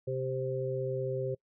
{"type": "harmonic tone", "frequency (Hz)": 130.81, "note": "C3", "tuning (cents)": 0, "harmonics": [1, 3, 4], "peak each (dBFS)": [-35, -35, -35], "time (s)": [0.07, 1.35], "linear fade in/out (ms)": 10, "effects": ["noise-tail reverb RT60 0.1 s tail -24 dB re dry"]}